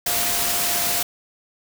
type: tone in noise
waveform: sine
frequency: 698.5 Hz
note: F5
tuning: in tune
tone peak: -32 dBFS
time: 0.06-1.03 s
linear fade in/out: 5 ms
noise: white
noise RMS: -22 dBFS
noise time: 0.06-1.03 s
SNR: -13 dB
effects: none